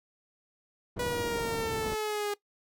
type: low-pass noise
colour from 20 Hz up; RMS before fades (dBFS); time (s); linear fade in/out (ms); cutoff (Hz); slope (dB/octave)
white; -38; 0.96-1.95; 10; 390; 12
type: linear sweep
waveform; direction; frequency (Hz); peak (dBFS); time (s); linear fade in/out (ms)
sawtooth; down; 489.1 to 409.1; -26; 0.99-2.34; 5
effects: noise-tail reverb RT60 0.1 s tail -19 dB re dry